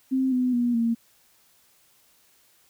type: tone with pitch steps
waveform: sine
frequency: 262.7 / 251.7 / 241.2 / 231.1 Hz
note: C4 / B3 / B3 / A#3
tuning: +7 / +33 / -41 / -15 cents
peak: -20 dBFS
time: 0.11-0.95 s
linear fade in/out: 20 ms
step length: 210 ms
effects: white hiss -61 dBFS RMS until 2.69 s